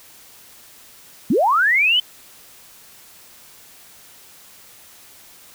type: linear sweep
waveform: sine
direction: up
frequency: 176.1 to 3100 Hz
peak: -13 dBFS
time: 1.3-2 s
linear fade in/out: 5 ms
effects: white hiss -46 dBFS RMS until 5.54 s

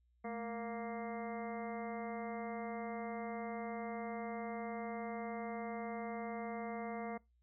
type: harmonic tone with a mistuned harmonic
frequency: 233.1 Hz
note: A#3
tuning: in tune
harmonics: 1 / 2 / 3 / 4 / 5 / 6 / 7 / 8 / 9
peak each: -44 / -45 / -45 / -53 / -52 / -59 / -62 / -59 / -53 dBFS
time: 0.24-7.18 s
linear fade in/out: 10 ms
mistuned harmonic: 1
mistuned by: -120 cents
effects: noise-tail reverb RT60 0.2 s tail -23 dB re dry + added 60 Hz sine -70 dBFS peak until 7.42 s

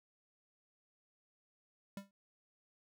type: tone with exponential decay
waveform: square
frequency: 198 Hz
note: G3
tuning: 18 cents sharp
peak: -40 dBFS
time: 1.97-2.11 s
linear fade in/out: 2 ms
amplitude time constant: 29 ms
effects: none

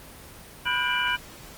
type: tone cluster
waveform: sine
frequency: 989 / 1453 / 1589 / 2362 / 2958 Hz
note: B5 / F#6 / G6 / D7 / F#7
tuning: +2 / -32 / +23 / +9 / -1 cents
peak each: -29 dBFS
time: 0.65-1.17 s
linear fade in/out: 20 ms
effects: pink hiss -45 dBFS RMS until 1.57 s + Opus 24 kbps

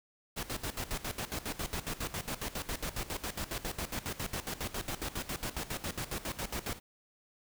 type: noise with tremolo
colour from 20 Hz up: pink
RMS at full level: -36 dBFS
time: 0.36-6.8 s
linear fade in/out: 20 ms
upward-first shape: square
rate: 7.3 Hz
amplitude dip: 80%
effects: none

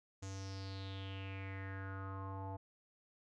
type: tone with low-pass filter sweep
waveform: square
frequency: 96.7 Hz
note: G2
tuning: 23 cents flat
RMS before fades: -45 dBFS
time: 0.22-2.57 s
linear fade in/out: 10 ms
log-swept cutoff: 6900 to 800 Hz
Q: 5.5
effects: none

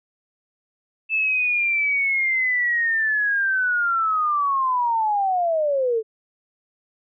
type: linear sweep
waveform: sine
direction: down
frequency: 2637 to 429.3 Hz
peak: -18 dBFS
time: 1.09-6.03 s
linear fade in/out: 50 ms
effects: none

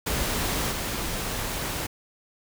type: noise with level steps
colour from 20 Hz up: pink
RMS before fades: -27 / -30 dBFS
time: 0.06-1.87 s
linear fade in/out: 10 ms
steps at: 0.71 s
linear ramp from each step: 10 ms
effects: none

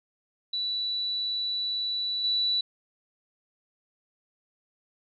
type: tone with level steps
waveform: sine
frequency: 3951 Hz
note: B7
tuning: in tune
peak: -27 / -23 dBFS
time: 0.53-2.61 s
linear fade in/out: 5 ms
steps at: 2.24 s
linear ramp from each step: 2 ms
effects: none

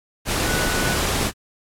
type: tone in noise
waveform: sine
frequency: 1480 Hz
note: F#6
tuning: in tune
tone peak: -27 dBFS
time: 0.44-0.98 s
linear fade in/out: 50 ms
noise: pink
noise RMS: -22 dBFS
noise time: 0.25-1.32 s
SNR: -8 dB
effects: low-pass 12000 Hz 12 dB/octave + AAC 64 kbps

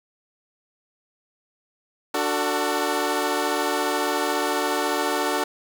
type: chord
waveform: 15% pulse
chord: D major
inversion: none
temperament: equal with one note detuned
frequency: 293.7 / 370 / 447.7 Hz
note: D4 / F#4 / A4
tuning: 0 / 0 / +30 cents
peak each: -20 dBFS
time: 2.14-5.44 s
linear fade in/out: 5 ms
effects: 8-bit

